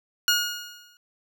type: tone with exponential decay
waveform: 15% pulse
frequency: 1436 Hz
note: F6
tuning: 48 cents sharp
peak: -10 dBFS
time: 0.28-0.97 s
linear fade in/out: 1 ms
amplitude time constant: 150 ms
effects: none